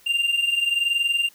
triangle tone pair together, 2773 / 2794 Hz, F7 / F7, -13 / 0 cents, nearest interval unison, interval 13 cents, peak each -24 / -19 dBFS, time 0.06-1.29 s, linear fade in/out 10 ms, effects white hiss -54 dBFS RMS until 1.34 s

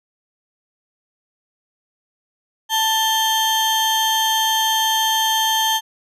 35% pulse tone pair together, 883 / 3163 Hz, A5 / G7, +6 / +15 cents, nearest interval octave + minor seventh, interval 2209 cents, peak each -17 dBFS, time 2.69-5.81 s, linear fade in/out 50 ms, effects resampled to 32000 Hz

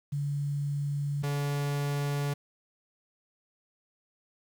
sine / 45% pulse tone pair in turn, 143.3 / 143.3 Hz, D3 / D3, -42 / -42 cents, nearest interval unison, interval 0 cents, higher neither, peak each -28 dBFS, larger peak neither, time 0.12-1.23 / 1.23-2.34 s, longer neither, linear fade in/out 10 ms, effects 9-bit

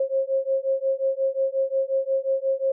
sine beating tone pair, 534 / 539.6 Hz, C5 / C#5, +35 / -47 cents, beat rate 5.6 Hz, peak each -24 dBFS, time 0-2.72 s, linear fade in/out 5 ms, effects none

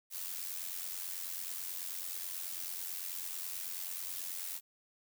blue noise with amplitude modulation, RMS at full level -38 dBFS, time 0.1-4.61 s, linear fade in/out 50 ms, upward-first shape sine, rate 89.2 Hz, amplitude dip 65%, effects none

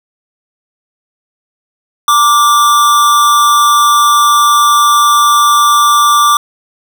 square tone with amplitude modulation, 1174.7 Hz, D6, in tune, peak -4 dBFS, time 2.08-6.37 s, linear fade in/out 2 ms, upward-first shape sine, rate 251 Hz, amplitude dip 45%, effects none

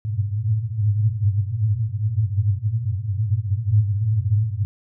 white band-pass noise, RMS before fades -21 dBFS, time 0.05-4.65 s, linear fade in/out 0 ms, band 100 to 110 Hz, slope 96 dB/octave, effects none

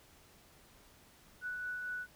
sine tone with tremolo, 1480 Hz, F#6, in tune, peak -36 dBFS, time 1.41-2.07 s, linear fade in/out 50 ms, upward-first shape triangle, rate 4.4 Hz, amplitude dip 30%, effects pink hiss -62 dBFS RMS until 2.15 s

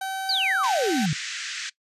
30% pulse tone, 768 Hz, G5, 36 cents flat, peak -25 dBFS, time 0.01-1.06 s, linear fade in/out 5 ms
sine exponential sweep, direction down, 4840 to 138.59 Hz, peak -21 dBFS, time 0.29-1.13 s, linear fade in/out 2 ms
pink band-pass noise, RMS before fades -33 dBFS, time 0.63-1.7 s, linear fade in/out 10 ms, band 1500 to 7400 Hz, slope 48 dB/octave
effects noise-tail reverb RT60 0.1 s tail -20 dB re dry + resampled to 32000 Hz

